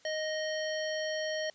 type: harmonic tone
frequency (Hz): 622.3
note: D#5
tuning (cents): 0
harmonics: 1 / 3 / 5 / 7 / 9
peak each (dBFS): -33 / -38 / -42 / -45 / -44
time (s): 0.05-1.5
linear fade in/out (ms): 2
effects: white hiss -62 dBFS RMS until 1.54 s + resampled to 16000 Hz